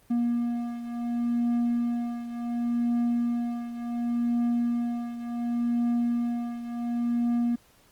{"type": "beating tone pair", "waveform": "triangle", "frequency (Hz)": [237.7, 238.39], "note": ["A#3", "A#3"], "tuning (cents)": [34, 39], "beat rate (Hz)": 0.69, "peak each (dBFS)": [-24, -29], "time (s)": [0.1, 7.56], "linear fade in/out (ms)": 10, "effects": ["pink hiss -60 dBFS RMS until 7.91 s", "Opus 32 kbps"]}